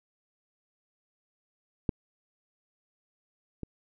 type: clicks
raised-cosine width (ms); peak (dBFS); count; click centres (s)
3; -13 / -23; 2; 1.892 / 3.633
effects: none